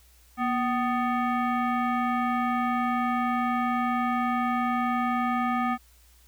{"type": "tone with frequency modulation", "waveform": "sine", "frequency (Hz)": 239.9, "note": "A#3", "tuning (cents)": 50, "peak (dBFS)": -23, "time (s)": [0.37, 5.78], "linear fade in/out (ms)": 50, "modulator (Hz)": 999, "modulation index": 1.3, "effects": ["added 60 Hz sine -56 dBFS peak until 6.27 s", "white hiss -60 dBFS RMS until 6.27 s"]}